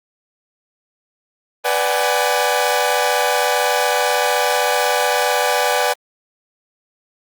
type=chord; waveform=sawtooth; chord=G# half-diminished seventh; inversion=first; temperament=equal with one note detuned; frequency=493.9 / 587.3 / 754.7 / 830.6 Hz; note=B4 / D5 / F#5 / G#5; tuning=0 / 0 / +34 / 0 cents; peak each=-17 dBFS; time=1.64-5.94 s; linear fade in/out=20 ms; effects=Opus 24 kbps